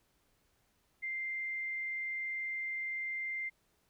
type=tone; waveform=sine; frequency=2093 Hz; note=C7; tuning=in tune; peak=-35 dBFS; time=1.02-3.5 s; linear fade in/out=20 ms; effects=pink hiss -74 dBFS RMS until 3.89 s